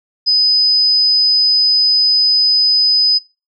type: tone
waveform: sine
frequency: 5010 Hz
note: D#8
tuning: 11 cents sharp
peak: -9 dBFS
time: 0.26-3.19 s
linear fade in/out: 20 ms
effects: noise-tail reverb RT60 0.3 s tail -20 dB re dry